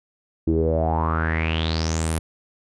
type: tone with low-pass filter sweep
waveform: sawtooth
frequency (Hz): 80.5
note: E2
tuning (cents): -41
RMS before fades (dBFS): -22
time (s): 0.47-2.19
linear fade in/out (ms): 5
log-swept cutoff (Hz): 320 to 11000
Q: 7.9
effects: none